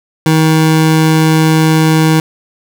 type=tone; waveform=25% pulse; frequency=158.4 Hz; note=D#3; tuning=31 cents sharp; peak=-3 dBFS; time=0.26-2.2 s; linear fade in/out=2 ms; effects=none